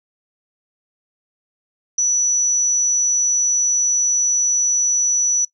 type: tone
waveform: sine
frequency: 5920 Hz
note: F#8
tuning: in tune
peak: -14 dBFS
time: 1.98-5.45 s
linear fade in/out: 5 ms
effects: noise-tail reverb RT60 0.1 s tail -20 dB re dry